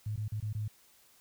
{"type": "tone with dropouts", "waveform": "sine", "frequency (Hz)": 106.6, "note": "G#2", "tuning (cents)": 46, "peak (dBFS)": -32, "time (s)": [0.06, 0.68], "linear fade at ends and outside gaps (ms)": 5, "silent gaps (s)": [[0.161, 0.175], [0.281, 0.32], [0.402, 0.424], [0.529, 0.549]], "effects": ["white hiss -63 dBFS RMS until 1.2 s"]}